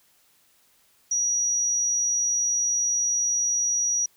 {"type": "tone", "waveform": "sine", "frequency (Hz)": 5790, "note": "F#8", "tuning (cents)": -38, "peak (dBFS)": -21, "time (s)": [1.11, 4.06], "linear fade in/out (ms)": 5, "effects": ["white hiss -62 dBFS RMS until 4.16 s"]}